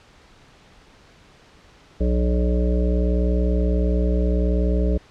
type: harmonic tone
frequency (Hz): 60.7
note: B1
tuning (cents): -29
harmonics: 1 / 3 / 5 / 7 / 9 / 10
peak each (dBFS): -18 / -25 / -29 / -28 / -31 / -33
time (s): 2-4.98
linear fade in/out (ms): 10
effects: pink hiss -51 dBFS RMS until 5.1 s + low-pass 5000 Hz 12 dB/octave